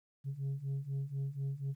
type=beating tone pair; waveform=sine; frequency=135.3 / 139.4 Hz; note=C#3 / C#3; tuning=-42 / +10 cents; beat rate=4.1 Hz; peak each=-37 / -35 dBFS; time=0.24-1.75 s; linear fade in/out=50 ms; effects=tanh soft clip ceiling -32 dBFS + 12-bit